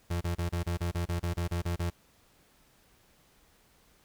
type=tone bursts; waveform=35% pulse; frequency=86.4 Hz; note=F2; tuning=18 cents flat; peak=-27 dBFS; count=13; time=0.1-1.902 s; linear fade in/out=10 ms; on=110 ms; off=31 ms; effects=pink hiss -64 dBFS RMS until 4.04 s